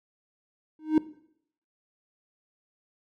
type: tone with exponential growth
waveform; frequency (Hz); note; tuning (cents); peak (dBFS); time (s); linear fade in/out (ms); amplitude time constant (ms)
triangle; 311.1; D#4; 0; -12; 0.79-0.98; 2; 41
effects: noise-tail reverb RT60 0.7 s tail -18 dB re dry